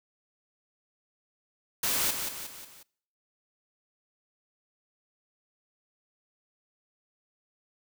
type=noise with echo; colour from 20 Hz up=white; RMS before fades=-28 dBFS; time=1.83-2.11 s; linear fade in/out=5 ms; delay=180 ms; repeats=4; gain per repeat=-6 dB; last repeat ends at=2.83 s; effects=noise-tail reverb RT60 0.6 s tail -24 dB re dry